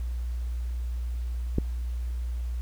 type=click; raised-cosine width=3 ms; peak=-11 dBFS; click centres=1.584 s; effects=added 60 Hz sine -28 dBFS peak until 2.61 s + pink hiss -55 dBFS RMS until 2.61 s